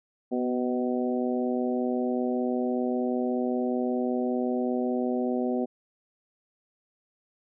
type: harmonic tone with a mistuned harmonic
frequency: 125.2 Hz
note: B2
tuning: 24 cents sharp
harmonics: 2 / 3 / 4 / 5 / 6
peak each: -27 / -31 / -33 / -35 / -37 dBFS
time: 0.31-5.66 s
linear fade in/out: 20 ms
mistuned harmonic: 2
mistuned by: -22 cents
effects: none